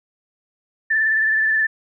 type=tone with vibrato; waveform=sine; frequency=1760 Hz; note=A6; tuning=in tune; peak=-15 dBFS; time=0.9-1.67 s; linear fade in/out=10 ms; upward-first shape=triangle; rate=19 Hz; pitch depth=38 cents each way; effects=none